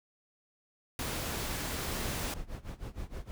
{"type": "noise", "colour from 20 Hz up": "pink", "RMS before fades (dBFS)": -36, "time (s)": [0.99, 2.34], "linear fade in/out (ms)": 2}
{"type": "noise with tremolo", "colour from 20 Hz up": "brown", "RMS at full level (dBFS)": -37, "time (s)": [1.88, 3.31], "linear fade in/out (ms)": 0, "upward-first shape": "sine", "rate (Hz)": 6.4, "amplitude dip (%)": 90}
{"effects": []}